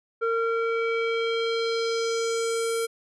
square tone with low-pass filter sweep, 457.7 Hz, A#4, 32 cents flat, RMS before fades -26 dBFS, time 0.21-2.87 s, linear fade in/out 20 ms, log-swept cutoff 1300 to 11000 Hz, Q 2.4, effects none

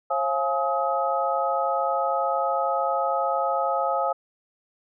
sine tone cluster, 539 / 688 / 841 / 1268 Hz, C#5 / F5 / G#5 / D#6, -49 / -26 / +22 / +32 cents, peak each -27 dBFS, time 0.1-4.13 s, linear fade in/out 10 ms, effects none

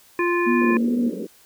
harmonic tone, 348.6 Hz, F4, 3 cents flat, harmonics 1 / 3 / 5 / 7, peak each -20 / -25 / -27 / -28 dBFS, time 0.19-0.77 s, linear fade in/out 2 ms
sine tone with vibrato, 237.3 Hz, A#3, 31 cents sharp, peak -18 dBFS, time 0.46-1.11 s, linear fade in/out 20 ms, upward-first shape sine, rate 2.5 Hz, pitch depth 46 cents each way
pink band-pass noise, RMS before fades -30 dBFS, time 0.61-1.27 s, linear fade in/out 10 ms, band 190 to 540 Hz, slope 96 dB/octave
effects white hiss -53 dBFS RMS until 1.45 s

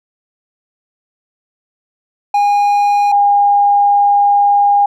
triangle / sine tone pair in turn, 817 / 811.8 Hz, G#5 / G#5, -29 / -40 cents, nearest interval unison, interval 11 cents, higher first, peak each -7 dBFS, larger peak neither, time 2.34-3.12 / 3.12-4.86 s, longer second, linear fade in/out 5 ms, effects none

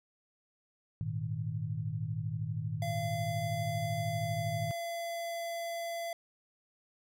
sine chord, Ab suspended second, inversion none, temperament equal, 103.83 / 116.54 / 155.56 Hz, Ab2 / Bb2 / Eb3, 0 / 0 / 0 cents, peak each -38 / -37 / -37 dBFS, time 1.01-4.71 s, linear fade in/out 0 ms
square tone with pitch glide, 683 to 677.5 Hz, F5 to E5, -39 to +47 cents, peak -36 dBFS, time 2.82-6.13 s, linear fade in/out 2 ms, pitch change -14 cents, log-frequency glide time 3.96-5.44 s
effects none

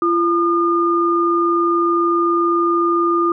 sine tone pair together, 341.2 / 1214 Hz, F4 / D#6, -40 / -43 cents, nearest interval octave + minor seventh, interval 2197 cents, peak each -16 dBFS, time 0.02-3.32 s, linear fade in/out 2 ms, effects none

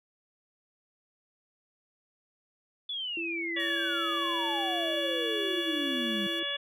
sine exponential sweep, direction down, 3478 to 196 Hz, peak -32 dBFS, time 2.89-6.27 s, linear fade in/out 5 ms
sine tone, 334.9 Hz, E4, 27 cents sharp, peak -35 dBFS, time 3.17-6.43 s, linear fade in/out 2 ms
harmonic tone, 569 Hz, C#5, 45 cents sharp, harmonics 1 / 2 / 3 / 4 / 5 / 6, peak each -40 / -45 / -37 / -43 / -37 / -33 dBFS, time 3.56-6.57 s, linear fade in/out 10 ms
5% pulse tone with vibrato, 1470 Hz, F#6, 12 cents flat, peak -40 dBFS, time 3.59-6.4 s, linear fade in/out 10 ms, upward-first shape sine, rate 20 Hz, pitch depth 24 cents each way
effects none

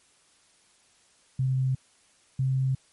sine tone pair in turn, 130.9 / 132.12 Hz, C3 / C3, +1 / +17 cents, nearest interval unison, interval 16 cents, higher second, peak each -22 dBFS, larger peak neither, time 1.39-1.75 / 2.39-2.75 s, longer neither, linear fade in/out 5 ms, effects white hiss -62 dBFS RMS until 2.92 s + MP3 48 kbps

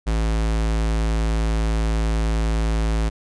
square tone, 54.8 Hz, A1, 6 cents flat, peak -19 dBFS, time 0.06-3.1 s, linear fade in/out 20 ms, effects resampled to 22050 Hz

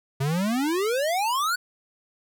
square exponential sweep, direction up, 130.81 to 1510 Hz, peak -23 dBFS, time 0.2-1.56 s, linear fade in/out 10 ms, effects none

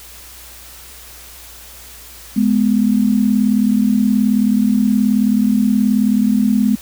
sine tone pair together, 209.9 / 248.7 Hz, G#3 / B3, +19 / +12 cents, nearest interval minor third, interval 293 cents, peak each -13 / -15 dBFS, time 2.36-6.76 s, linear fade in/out 10 ms, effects added 60 Hz sine -43 dBFS peak until 6.81 s + white hiss -38 dBFS RMS until 6.81 s

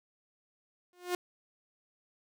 sawtooth tone with exponential growth, 357.1 Hz, F4, 39 cents sharp, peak -23 dBFS, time 0.93-1.15 s, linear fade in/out 1 ms, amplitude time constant 46 ms, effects none

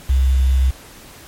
sine tone with quantisation, 65.41 Hz, C2, in tune, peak -11 dBFS, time 0.09-0.71 s, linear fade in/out 10 ms, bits 6, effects pink hiss -41 dBFS RMS until 1.27 s + MP3 64 kbps

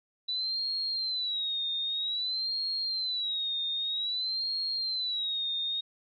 sine tone with vibrato, 3951 Hz, B7, in tune, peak -29 dBFS, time 0.28-5.81 s, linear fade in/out 10 ms, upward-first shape sine, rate 0.52 Hz, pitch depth 130 cents each way, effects none

